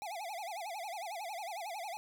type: tone with vibrato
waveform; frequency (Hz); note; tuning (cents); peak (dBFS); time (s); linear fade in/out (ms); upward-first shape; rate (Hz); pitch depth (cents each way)
square; 758; F#5; +42; -40; 0.02-1.97; 0; sine; 11; 230
effects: none